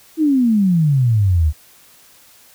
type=exponential sweep; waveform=sine; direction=down; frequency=326.7 to 72.3 Hz; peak=-11 dBFS; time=0.17-1.53 s; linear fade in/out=50 ms; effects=white hiss -48 dBFS RMS until 2.54 s